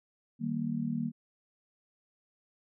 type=chord; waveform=sine; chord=Eb major; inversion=none; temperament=just; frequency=155.56 / 194.45 / 233.3 Hz; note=Eb3 / G3 / Bb3; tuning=0 / -14 / +2 cents; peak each=-36 / -37 / -32 dBFS; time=0.39-1.12 s; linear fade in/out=50 ms; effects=none